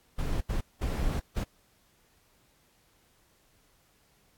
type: noise bursts at uneven times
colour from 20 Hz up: brown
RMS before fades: -29 dBFS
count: 4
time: 0.18-0.41 / 0.49-0.61 / 0.81-1.2 / 1.36-1.44 s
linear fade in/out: 10 ms
effects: pink hiss -66 dBFS RMS until 4.37 s + AAC 64 kbps